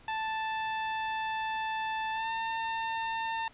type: tone with pitch glide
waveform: sawtooth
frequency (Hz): 880 to 902.7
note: A5 to A5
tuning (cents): 0 to +44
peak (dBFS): -27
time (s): 0.08-3.48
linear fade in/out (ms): 2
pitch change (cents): +44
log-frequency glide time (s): 2.12-2.29
effects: pink hiss -57 dBFS RMS until 3.53 s + resampled to 8000 Hz